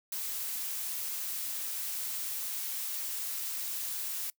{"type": "noise", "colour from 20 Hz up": "blue", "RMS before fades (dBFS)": -36, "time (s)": [0.12, 4.3], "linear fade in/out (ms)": 2, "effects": ["noise-tail reverb RT60 0.1 s tail -22 dB re dry"]}